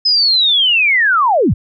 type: linear sweep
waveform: sine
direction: down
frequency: 5120 to 53.7 Hz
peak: -9 dBFS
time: 0.05-1.54 s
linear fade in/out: 10 ms
effects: none